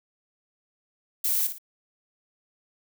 violet noise with echo, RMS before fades -25 dBFS, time 1.24-1.47 s, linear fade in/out 5 ms, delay 57 ms, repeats 2, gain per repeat -9 dB, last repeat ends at 1.584 s, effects none

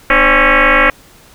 sine tone with frequency modulation, 300 Hz, D4, 37 cents sharp, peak -6 dBFS, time 0.1-0.9 s, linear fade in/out 2 ms, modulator 274 Hz, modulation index 8, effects pink hiss -43 dBFS RMS until 1.34 s

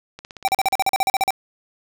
click train, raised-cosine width 0.2 ms, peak -19 dBFS, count 10, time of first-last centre 0.19-0.723 s, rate 16.9 Hz
square tone bursts, 776 Hz, G5, 18 cents flat, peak -16 dBFS, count 13, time 0.45-1.306 s, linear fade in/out 0 ms, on 28 ms, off 41 ms
effects none

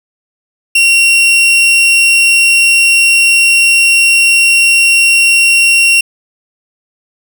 40% pulse tone, 2743 Hz, F7, 32 cents flat, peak -4 dBFS, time 0.75-6.01 s, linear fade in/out 5 ms, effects none

